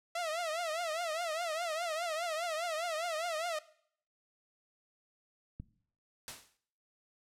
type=tone with vibrato; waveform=sawtooth; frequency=659.3 Hz; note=E5; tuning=in tune; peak=-30 dBFS; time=0.15-3.59 s; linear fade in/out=5 ms; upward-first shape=triangle; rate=4.9 Hz; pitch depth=150 cents each way
type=click; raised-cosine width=5 ms; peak=-30 dBFS; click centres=5.6 s
type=noise with exponential decay; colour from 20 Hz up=white; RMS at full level=-39 dBFS; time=6.28-6.57 s; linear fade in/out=0 ms; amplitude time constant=62 ms
effects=noise-tail reverb RT60 0.6 s tail -18 dB re dry + low-pass 10000 Hz 12 dB/octave